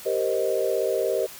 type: chord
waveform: sine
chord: C minor seventh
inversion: second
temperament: equal with one note detuned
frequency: 390.9 / 466.2 / 523.3 / 622.3 Hz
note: G4 / Bb4 / C5 / Eb5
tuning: -5 / 0 / 0 / 0 cents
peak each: -27 dBFS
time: 0.05-1.27 s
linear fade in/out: 20 ms
effects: white hiss -42 dBFS RMS until 1.39 s